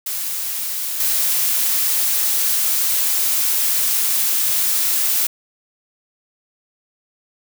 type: noise with level steps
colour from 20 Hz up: blue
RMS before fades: -24 / -18 dBFS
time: 0.06-5.27 s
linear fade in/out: 5 ms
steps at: 1 s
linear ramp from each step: 2 ms
effects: none